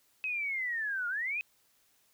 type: linear two-way sweep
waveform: sine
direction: down then up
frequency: 2566 to 1396.9 to 2566 Hz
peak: -31 dBFS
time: 0.24-1.41 s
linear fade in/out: 0 ms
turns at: 1.08 s
effects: white hiss -69 dBFS RMS until 2.13 s